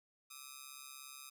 5% pulse ring-modulated tone, 1244.5 Hz, D#6, in tune, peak -35 dBFS, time 0.3-1.3 s, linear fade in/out 10 ms, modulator 68.5 Hz, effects none

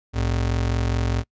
square ring-modulated tone, 84.3 Hz, E2, 39 cents sharp, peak -18 dBFS, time 0.13-1.24 s, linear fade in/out 50 ms, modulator 22.4 Hz, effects noise-tail reverb RT60 0.1 s tail -25 dB re dry + resampled to 16000 Hz

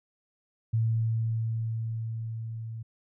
sine tone with level ramp, 112.9 Hz, A2, 45 cents sharp, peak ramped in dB -22 to -35 dBFS, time 0.73-2.83 s, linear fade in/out 10 ms, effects none

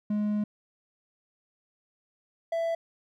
triangle tone pair in turn, 209.3 / 664.5 Hz, G#3 / E5, +14 / +14 cents, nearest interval octave + minor sixth, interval 2000 cents, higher second, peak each -23 / -24 dBFS, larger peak first, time 0.1-0.44 / 2.52-2.75 s, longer first, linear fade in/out 5 ms, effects none

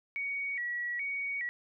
sine tone with vibrato, 2079 Hz, C7, 12 cents flat, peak -32 dBFS, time 0.16-1.49 s, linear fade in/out 0 ms, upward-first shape square, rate 1.2 Hz, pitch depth 130 cents each way, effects none

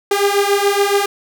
sawtooth beating tone pair, 399 / 406.1 Hz, G4 / G#4, +31 / -39 cents, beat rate 7.1 Hz, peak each -12 dBFS, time 0.11-1.06 s, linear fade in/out 5 ms, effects none

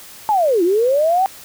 sine linear two-way sweep, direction down then up, 885 to 329.6 to 784 Hz, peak -12 dBFS, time 0.29-1.26 s, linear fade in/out 0 ms, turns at 0.63 s, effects white hiss -39 dBFS RMS until 1.44 s

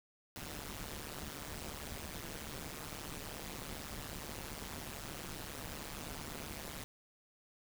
pink noise with amplitude modulation, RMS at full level -41 dBFS, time 0.36-6.84 s, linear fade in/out 0 ms, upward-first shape sine, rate 148 Hz, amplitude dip 100%, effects none

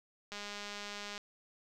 click train, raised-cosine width 0.2 ms, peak -26 dBFS, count 177, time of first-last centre 0.32-1.179 s, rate 205 Hz, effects none

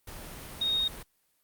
sine tone in noise, 3725 Hz, A#7, 2 cents flat, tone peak -25 dBFS, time 0.61-0.88 s, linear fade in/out 5 ms, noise pink, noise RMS -43 dBFS, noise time 0.07-1.03 s, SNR +15 dB, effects white hiss -72 dBFS RMS until 1.43 s + Opus 32 kbps

